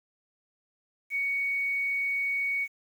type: tone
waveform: sine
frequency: 2233 Hz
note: C#7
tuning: 12 cents sharp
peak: -26 dBFS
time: 1.1-2.68 s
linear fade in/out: 50 ms
effects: 9-bit